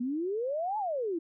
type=exponential two-way sweep; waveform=sine; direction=up then down; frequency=234.4 to 880 to 315.3 Hz; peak=-29 dBFS; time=0-1.19 s; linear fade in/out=10 ms; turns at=0.78 s; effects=none